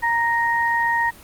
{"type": "tone pair together", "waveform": "sine", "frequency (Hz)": [932.3, 1866.3], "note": ["A#5", "A#6"], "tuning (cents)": [0, 2], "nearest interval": "octave", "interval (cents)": 1202, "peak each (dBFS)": -20, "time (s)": [0.02, 1.11], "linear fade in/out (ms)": 20, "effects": ["pink hiss -44 dBFS RMS until 1.23 s", "Opus 32 kbps"]}